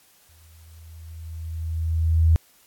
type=tone with exponential growth; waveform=sine; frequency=81.2 Hz; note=E2; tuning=26 cents flat; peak=-12 dBFS; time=0.29-2.36 s; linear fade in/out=0 ms; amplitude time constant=450 ms; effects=white hiss -57 dBFS RMS until 2.66 s + AAC 64 kbps